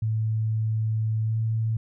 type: tone with pitch glide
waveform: sine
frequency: 110 to 111.66 Hz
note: A2 to A2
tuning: 0 to +26 cents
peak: -22 dBFS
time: 0.02-1.77 s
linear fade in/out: 5 ms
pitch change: +26 cents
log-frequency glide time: 1.24-1.36 s
effects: none